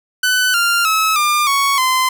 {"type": "tone with pitch steps", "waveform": "sawtooth", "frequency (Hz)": [1502, 1393.3, 1292.5, 1199, 1112.3, 1031.8], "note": ["F#6", "F6", "E6", "D6", "C#6", "C6"], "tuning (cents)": [26, -4, -34, 36, 6, -24], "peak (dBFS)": -9, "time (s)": [0.23, 2.09], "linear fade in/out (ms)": 5, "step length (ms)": 310, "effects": []}